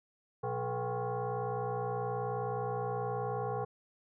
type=tone with frequency modulation; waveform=sine; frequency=182 Hz; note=F#3; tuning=28 cents flat; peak=-32 dBFS; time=0.43-3.65 s; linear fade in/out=10 ms; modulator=305 Hz; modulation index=2.7; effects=none